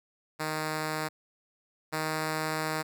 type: tone pair in turn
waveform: 5% pulse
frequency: 155.56 / 156.64 Hz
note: D#3 / D#3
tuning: 0 / +12 cents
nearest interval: unison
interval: 12 cents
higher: second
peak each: -19 / -18 dBFS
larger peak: second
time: 0.39-1.09 / 1.92-2.83 s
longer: second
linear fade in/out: 20 ms
effects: none